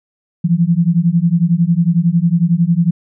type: beating tone pair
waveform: sine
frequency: 164.81 / 175.81 Hz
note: E3 / F3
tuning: 0 / +12 cents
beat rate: 11 Hz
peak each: -13 dBFS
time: 0.44-2.91 s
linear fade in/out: 10 ms
effects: none